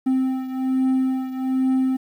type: beating tone pair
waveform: triangle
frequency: 260.8 / 262 Hz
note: C4 / C4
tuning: -5 / +2 cents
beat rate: 1.2 Hz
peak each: -18 / -23 dBFS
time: 0.06-1.97 s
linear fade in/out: 10 ms
effects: 9-bit